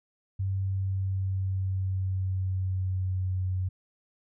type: tone with pitch glide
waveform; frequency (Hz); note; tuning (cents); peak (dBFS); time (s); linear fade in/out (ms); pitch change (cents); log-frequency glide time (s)
sine; 96.3 to 92.75; G2 to F#2; -30 to +5; -26; 0.39-3.69; 10; -65; 0.58-3.46
effects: none